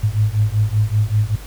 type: beating tone pair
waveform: sine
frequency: 103.6 / 108.8 Hz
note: G#2 / A2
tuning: -4 / -19 cents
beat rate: 5.2 Hz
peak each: -17 / -17 dBFS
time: 0.03-1.36 s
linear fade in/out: 10 ms
effects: added 50 Hz sine -32 dBFS peak until 1.46 s + pink hiss -40 dBFS RMS until 1.46 s